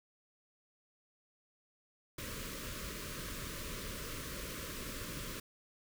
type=band-stop noise; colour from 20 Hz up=pink; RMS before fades=-43 dBFS; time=2.18-5.4 s; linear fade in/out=5 ms; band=620 to 1000 Hz; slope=96 dB/octave; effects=none